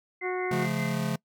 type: tone with tremolo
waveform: sine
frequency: 2071 Hz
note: C7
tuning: 18 cents flat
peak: -34 dBFS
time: 0.21-0.94 s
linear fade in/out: 5 ms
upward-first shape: sine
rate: 5.2 Hz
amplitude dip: 65%
type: harmonic tone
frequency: 366.1 Hz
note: F#4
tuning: 18 cents flat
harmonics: 1 / 2 / 3 / 4 / 5 / 6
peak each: -29 / -35 / -39 / -41 / -43 / -45 dBFS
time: 0.21-0.68 s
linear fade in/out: 50 ms
type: chord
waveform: square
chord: Db augmented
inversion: none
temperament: just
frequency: 138.59 / 173.24 / 216.5 Hz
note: Db3 / F3 / A3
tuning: 0 / -14 / -28 cents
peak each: -32 / -32 / -32 dBFS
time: 0.51-1.16 s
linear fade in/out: 5 ms
effects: noise-tail reverb RT60 0.1 s tail -24 dB re dry